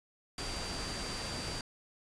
sine tone in noise, 4702 Hz, D8, 1 cent sharp, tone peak -43 dBFS, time 0.38-1.61 s, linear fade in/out 2 ms, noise pink, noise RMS -39 dBFS, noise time 0.38-1.61 s, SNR -7 dB, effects resampled to 22050 Hz

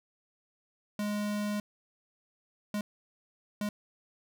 square tone bursts at uneven times, 207.7 Hz, G#3, in tune, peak -31 dBFS, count 3, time 0.99-1.6 / 2.74-2.81 / 3.61-3.69 s, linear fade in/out 2 ms, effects none

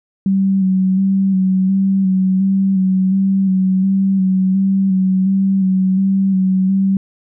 sine tone with vibrato, 190.8 Hz, G3, 47 cents flat, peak -11 dBFS, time 0.26-6.97 s, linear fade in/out 2 ms, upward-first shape square, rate 1.4 Hz, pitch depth 25 cents each way, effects none

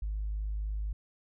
sine tone, 51.91 Hz, G#1, in tune, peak -30 dBFS, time 0.02-0.93 s, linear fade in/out 5 ms, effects tanh soft clip ceiling -27 dBFS

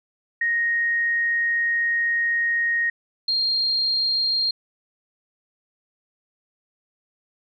sine tone pair in turn, 1868 / 4211 Hz, A#6 / C8, +3 / +10 cents, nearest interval octave + major second, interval 1407 cents, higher second, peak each -19 dBFS, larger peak neither, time 0.41-2.9 / 3.28-4.51 s, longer first, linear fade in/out 5 ms, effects none

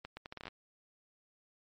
accelerating click train, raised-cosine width 0.3 ms, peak -27 dBFS, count 10, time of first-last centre 0.05-0.481 s, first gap 120 ms, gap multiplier 0.74, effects MP3 48 kbps

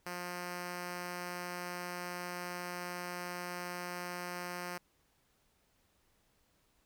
5% pulse tone, 177.4 Hz, F3, 27 cents sharp, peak -28 dBFS, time 0.06-4.78 s, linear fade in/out 5 ms, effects pink hiss -73 dBFS RMS until 6.85 s

